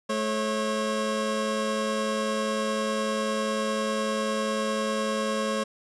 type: tone pair together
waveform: 25% pulse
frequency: 216 / 545 Hz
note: A3 / C#5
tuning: -32 / -29 cents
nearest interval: octave + major third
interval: 1603 cents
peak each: -25 / -24 dBFS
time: 0.09-5.64 s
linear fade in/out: 10 ms
effects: resampled to 22050 Hz